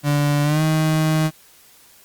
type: tone with pitch glide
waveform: 35% pulse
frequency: 145.5 to 156.85 Hz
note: D3 to D#3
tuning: -16 to +14 cents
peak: -14 dBFS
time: 0.03-1.31 s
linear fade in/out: 50 ms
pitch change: +130 cents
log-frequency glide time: 0.43-0.62 s
effects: white hiss -50 dBFS RMS until 2.04 s + Opus 48 kbps